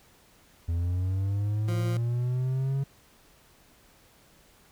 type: linear sweep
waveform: triangle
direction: up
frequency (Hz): 83 to 138.59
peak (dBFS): -23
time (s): 0.68-2.84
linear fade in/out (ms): 10
type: tone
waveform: 20% pulse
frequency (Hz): 174.61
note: F3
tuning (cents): 0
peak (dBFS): -28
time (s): 1.68-1.97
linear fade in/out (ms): 2
effects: pink hiss -59 dBFS RMS until 4.71 s